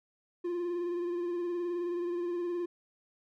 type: tone with vibrato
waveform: triangle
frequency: 349.2 Hz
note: F4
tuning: in tune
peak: -29 dBFS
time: 0.44-2.66 s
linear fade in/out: 10 ms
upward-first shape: sine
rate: 19 Hz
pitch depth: 32 cents each way
effects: none